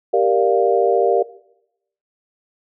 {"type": "chord", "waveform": "sine", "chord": "G minor seventh", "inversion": "none", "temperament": "equal", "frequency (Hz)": [392, 466.2, 587.3, 698.5], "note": ["G4", "Bb4", "D5", "F5"], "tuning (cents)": [0, 0, 0, 0], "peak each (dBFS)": [-18, -17, -20, -19], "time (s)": [0.13, 1.23], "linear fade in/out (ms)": 10, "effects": ["noise-tail reverb RT60 0.8 s tail -19 dB re dry"]}